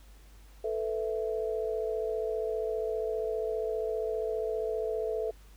sine chord, A suspended second, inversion none, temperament just, 440 / 495 / 660 Hz, A4 / B4 / E5, 0 / +4 / +2 cents, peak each -31 / -36 / -36 dBFS, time 0.64-5.31 s, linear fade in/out 5 ms, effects added 50 Hz sine -51 dBFS peak until 5.56 s + pink hiss -61 dBFS RMS until 5.56 s

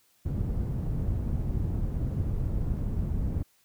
white low-pass noise, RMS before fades -29 dBFS, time 0.25-3.43 s, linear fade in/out 10 ms, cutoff 110 Hz, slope 12 dB/octave, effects white hiss -66 dBFS RMS until 3.64 s

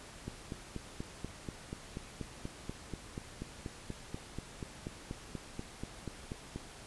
click train, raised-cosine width 3 ms, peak -26 dBFS, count 27, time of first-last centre 0.28-6.56 s, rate 4.14 Hz, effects pink hiss -51 dBFS RMS until 6.86 s + resampled to 24000 Hz

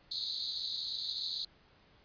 pink band-pass noise, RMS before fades -38 dBFS, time 0.11-1.45 s, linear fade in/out 5 ms, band 3800 to 4500 Hz, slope 96 dB/octave, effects pink hiss -64 dBFS RMS until 2.04 s + resampled to 11025 Hz

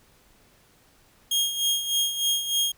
sawtooth tone with tremolo, 3250 Hz, G#7, 38 cents flat, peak -17 dBFS, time 1.31-2.72 s, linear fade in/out 5 ms, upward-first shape sine, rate 3.3 Hz, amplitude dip 65%, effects pink hiss -59 dBFS RMS until 2.77 s

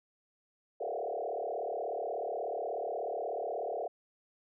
sine tone with frequency modulation, 577 Hz, D5, 31 cents flat, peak -33 dBFS, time 0.8-3.88 s, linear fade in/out 10 ms, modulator 36.5 Hz, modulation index 4.5, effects none

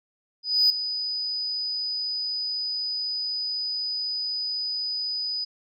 sine tone with ADSR envelope, 4978 Hz, D#8, in tune, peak -13 dBFS, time 0.43-5.45 s, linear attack 270 ms, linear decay 3 ms, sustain -13 dB, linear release 14 ms, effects tanh soft clip ceiling -13 dBFS

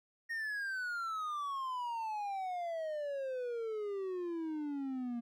triangle exponential sweep, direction down, 1864.7 to 233.1 Hz, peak -34 dBFS, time 0.29-5.21 s, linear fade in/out 20 ms, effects none

